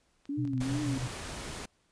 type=clicks; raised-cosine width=0.2 ms; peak=-36 dBFS; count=4; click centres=0.255 / 0.476 / 0.579 / 0.742 s
type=tone with vibrato; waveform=sine; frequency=277.2 Hz; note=C#4; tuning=in tune; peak=-31 dBFS; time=0.29-0.98 s; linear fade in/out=5 ms; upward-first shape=triangle; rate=2.4 Hz; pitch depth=160 cents each way
type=tone with tremolo; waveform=sine; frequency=125.7 Hz; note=B2; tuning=31 cents sharp; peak=-30 dBFS; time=0.37-1.08 s; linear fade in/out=20 ms; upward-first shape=square; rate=6.1 Hz; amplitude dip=55%
type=noise; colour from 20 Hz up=pink; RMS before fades=-40 dBFS; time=0.6-1.66 s; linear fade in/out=10 ms
effects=pink hiss -71 dBFS RMS until 1.91 s + resampled to 22050 Hz